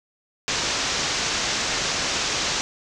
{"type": "low-pass noise", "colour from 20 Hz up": "white", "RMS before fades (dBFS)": -25, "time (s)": [0.48, 2.61], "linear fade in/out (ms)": 0, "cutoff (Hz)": 6800, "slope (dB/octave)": 48, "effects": []}